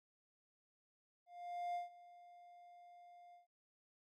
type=tone with ADSR envelope; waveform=triangle; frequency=703 Hz; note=F5; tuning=11 cents sharp; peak=-36 dBFS; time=1.26-3.47 s; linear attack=490 ms; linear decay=140 ms; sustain=-20 dB; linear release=130 ms; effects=none